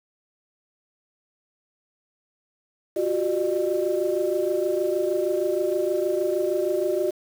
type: tone cluster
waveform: sine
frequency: 354.1 / 380.5 / 605 Hz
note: F4 / F#4 / D#5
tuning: +24 / +48 / -49 cents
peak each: -25 dBFS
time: 2.96-7.11 s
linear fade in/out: 10 ms
effects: tanh soft clip ceiling -12 dBFS + 7-bit